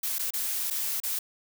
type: noise with dropouts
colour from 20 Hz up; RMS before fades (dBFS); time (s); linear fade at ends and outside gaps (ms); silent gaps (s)
blue; -30; 0.03-1.19; 5; 0.185-0.192 / 0.306-0.336 / 0.702-0.707 / 1.002-1.034
effects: none